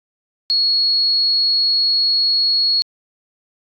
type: tone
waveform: sine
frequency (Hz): 4335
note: C#8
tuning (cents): -39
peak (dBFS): -13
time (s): 0.5-2.82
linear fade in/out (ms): 0
effects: AAC 48 kbps